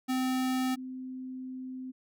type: tone pair in turn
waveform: square / sine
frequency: 257.8 / 257.8 Hz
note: C4 / C4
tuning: -26 / -26 cents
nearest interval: unison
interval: 0 cents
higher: neither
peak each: -28 / -37 dBFS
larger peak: first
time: 0.08-0.76 / 0.76-1.92 s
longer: second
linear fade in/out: 20 ms
effects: none